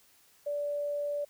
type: tone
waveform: sine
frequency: 581 Hz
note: D5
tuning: 19 cents flat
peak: -30 dBFS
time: 0.46-1.25 s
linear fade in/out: 10 ms
effects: white hiss -63 dBFS RMS until 1.29 s